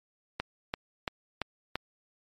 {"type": "click train", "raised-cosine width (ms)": 0.3, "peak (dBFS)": -14, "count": 5, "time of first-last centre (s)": [0.4, 1.756], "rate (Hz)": 2.95, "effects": ["MP3 64 kbps"]}